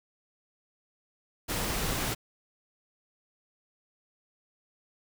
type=noise; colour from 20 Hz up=pink; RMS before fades=-31 dBFS; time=1.48-2.15 s; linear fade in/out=20 ms; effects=none